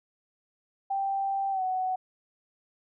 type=tone with pitch glide; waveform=sine; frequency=784 to 745.6 Hz; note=G5 to F#5; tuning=0 to +13 cents; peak=-26 dBFS; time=0.9-1.96 s; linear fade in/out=10 ms; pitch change=-87 cents; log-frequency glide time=1.51-1.62 s; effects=none